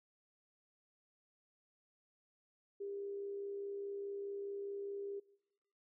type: tone with amplitude modulation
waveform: sine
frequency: 400.4 Hz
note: G4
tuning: 37 cents sharp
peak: -39 dBFS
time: 2.8-5.2 s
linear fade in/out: 10 ms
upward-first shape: sine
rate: 64.8 Hz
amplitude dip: 30%
effects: noise-tail reverb RT60 0.9 s tail -23 dB re dry